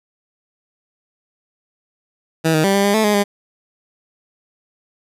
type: tone with pitch steps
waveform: 15% pulse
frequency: 161.4 / 156.2 / 196.1 / 198.9 / 201.9 / 218.9 / 208.2 / 202.5 Hz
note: E3 / D#3 / G3 / G3 / G#3 / A3 / G#3 / G#3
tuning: -36 / +7 / +1 / +25 / -49 / -9 / +5 / -43 cents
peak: -7 dBFS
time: 2.44-3.24 s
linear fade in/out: 20 ms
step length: 100 ms
effects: resampled to 32000 Hz